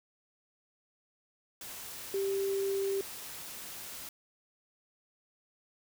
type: tone in noise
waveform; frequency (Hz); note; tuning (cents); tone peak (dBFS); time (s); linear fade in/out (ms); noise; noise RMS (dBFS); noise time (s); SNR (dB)
sine; 392; G4; 0; -29; 2.14-3.01; 2; white; -44; 1.61-4.09; +12
effects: none